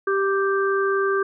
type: harmonic tone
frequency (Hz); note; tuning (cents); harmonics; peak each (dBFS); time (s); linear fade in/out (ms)
392; G4; 0; 1 / 3 / 4; -20 / -25 / -26; 0.07-1.23; 5
effects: none